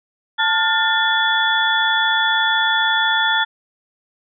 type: tone cluster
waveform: sine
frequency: 887 / 1419 / 1783 / 3427 Hz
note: A5 / F6 / A6 / A7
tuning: +14 / +27 / +22 / -46 cents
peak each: -20 dBFS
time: 0.38-3.45 s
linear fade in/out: 20 ms
effects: none